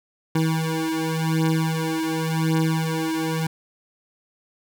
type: beating tone pair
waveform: 25% pulse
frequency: 160 / 160.9 Hz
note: D#3 / E3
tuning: +49 / -42 cents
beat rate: 0.9 Hz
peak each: -20 dBFS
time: 0.35-3.47 s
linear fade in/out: 5 ms
effects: none